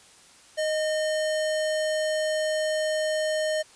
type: tone with sample-and-hold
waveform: sine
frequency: 621 Hz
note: D#5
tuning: 3 cents flat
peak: -23 dBFS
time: 0.57-3.63 s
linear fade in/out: 20 ms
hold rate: 2450 Hz
effects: white hiss -53 dBFS RMS until 3.75 s + resampled to 22050 Hz